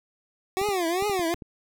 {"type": "tone with vibrato", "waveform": "25% pulse", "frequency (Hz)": 370, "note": "F#4", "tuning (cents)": 0, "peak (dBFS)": -20, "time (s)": [0.57, 1.34], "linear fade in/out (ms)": 0, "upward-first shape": "triangle", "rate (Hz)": 2.5, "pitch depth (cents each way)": 240}
{"type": "clicks", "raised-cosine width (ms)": 3, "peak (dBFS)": -26, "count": 7, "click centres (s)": [0.615, 0.688, 1.024, 1.097, 1.194, 1.344, 1.422]}
{"effects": []}